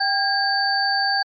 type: tone cluster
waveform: sine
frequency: 787 / 1623 / 4572 Hz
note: G5 / G#6 / D8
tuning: +7 / -40 / -47 cents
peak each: -22 dBFS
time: 0-1.23 s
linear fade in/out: 10 ms
effects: MP3 48 kbps